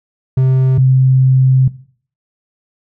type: tone pair in turn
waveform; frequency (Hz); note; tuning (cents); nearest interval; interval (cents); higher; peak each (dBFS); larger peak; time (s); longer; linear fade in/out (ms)
triangle / sine; 130.81 / 130.81; C3 / C3; 0 / 0; unison; 0; neither; -6; neither; 0.37-0.78 / 0.78-1.68; second; 5
effects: noise-tail reverb RT60 0.5 s tail -18 dB re dry